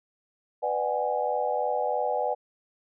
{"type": "chord", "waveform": "sine", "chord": "G# half-diminished seventh", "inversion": "first", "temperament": "just", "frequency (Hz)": [498.4, 598, 747.5, 830.6], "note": ["B4", "D5", "F#5", "G#5"], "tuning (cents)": [16, 31, 17, 0], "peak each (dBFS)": -30, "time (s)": [0.62, 2.35], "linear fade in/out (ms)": 20, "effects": []}